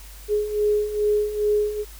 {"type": "beating tone pair", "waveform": "sine", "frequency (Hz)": [417.3, 419.7], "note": ["G#4", "G#4"], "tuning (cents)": [8, 18], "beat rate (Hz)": 2.4, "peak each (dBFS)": [-25, -20], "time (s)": [0.28, 1.85], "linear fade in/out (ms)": 50, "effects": ["added 50 Hz sine -40 dBFS peak until 1.99 s", "white hiss -46 dBFS RMS until 1.99 s"]}